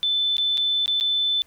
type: tone with dropouts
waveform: sine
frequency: 3520 Hz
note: A7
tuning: in tune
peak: -19 dBFS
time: 0.03-1.42 s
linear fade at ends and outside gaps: 0 ms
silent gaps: 0.368-0.382 / 0.573-0.578 / 0.859-0.879 / 1-1.009 s
effects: pink hiss -58 dBFS RMS until 1.46 s